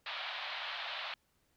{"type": "band-pass noise", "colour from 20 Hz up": "white", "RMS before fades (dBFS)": -41, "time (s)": [0.06, 1.14], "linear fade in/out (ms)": 2, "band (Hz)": [610, 4000], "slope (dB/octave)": 48, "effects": ["pink hiss -75 dBFS RMS until 1.56 s"]}